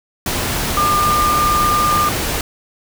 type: tone in noise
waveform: sine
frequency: 1200 Hz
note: D6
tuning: 37 cents sharp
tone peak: -13 dBFS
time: 0.77-2.09 s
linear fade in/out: 2 ms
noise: pink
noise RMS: -20 dBFS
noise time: 0.26-2.41 s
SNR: +4 dB
effects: none